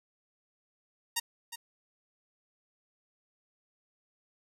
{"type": "tone with echo", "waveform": "5% pulse", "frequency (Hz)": 932.3, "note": "A#5", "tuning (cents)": 0, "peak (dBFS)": -16, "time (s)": [1.16, 1.2], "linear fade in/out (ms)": 10, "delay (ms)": 360, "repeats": 1, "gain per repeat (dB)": -11, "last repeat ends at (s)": 1.56, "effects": []}